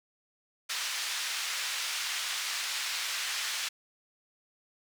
white band-pass noise, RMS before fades -34 dBFS, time 0.69-3.69 s, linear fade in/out 10 ms, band 1400 to 5200 Hz, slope 12 dB/octave, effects none

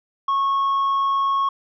triangle tone with tanh clipping, 1098 Hz, C#6, 17 cents flat, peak -18 dBFS, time 0.28-1.49 s, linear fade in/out 5 ms, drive 7 dB, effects none

